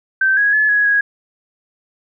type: tone with pitch steps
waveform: sine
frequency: 1553 / 1659 / 1717 / 1672 / 1655 Hz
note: G6 / G#6 / A6 / G#6 / G#6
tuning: -17 / -2 / -43 / +11 / -6 cents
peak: -11 dBFS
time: 0.21-1.01 s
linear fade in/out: 5 ms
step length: 160 ms
effects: none